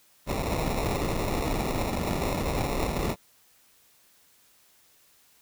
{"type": "noise with sample-and-hold", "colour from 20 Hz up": "pink", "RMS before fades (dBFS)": -28, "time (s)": [0.26, 3.16], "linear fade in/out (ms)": 50, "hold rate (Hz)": 1575, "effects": ["white hiss -61 dBFS RMS until 5.41 s"]}